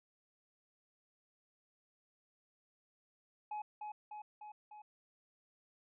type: tone with echo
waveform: triangle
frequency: 844 Hz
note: G#5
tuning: 28 cents sharp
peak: -37 dBFS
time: 3.51-3.62 s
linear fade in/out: 5 ms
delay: 300 ms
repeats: 4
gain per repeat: -3 dB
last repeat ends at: 4.82 s
effects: resampled to 8000 Hz